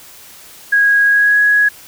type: tone with pitch glide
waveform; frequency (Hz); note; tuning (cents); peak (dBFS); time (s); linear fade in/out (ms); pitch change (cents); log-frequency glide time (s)
sine; 1647 to 1670; G#6 to G#6; -15 to +9; -8; 0.72-1.69; 10; +24; 1.07-1.39
effects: white hiss -39 dBFS RMS until 1.87 s